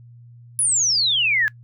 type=exponential sweep; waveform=sine; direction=down; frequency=10490 to 1661.2 Hz; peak=-16 dBFS; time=0.59-1.48 s; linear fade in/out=0 ms; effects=noise-tail reverb RT60 0.1 s tail -22 dB re dry + added 119 Hz sine -42 dBFS peak until 1.63 s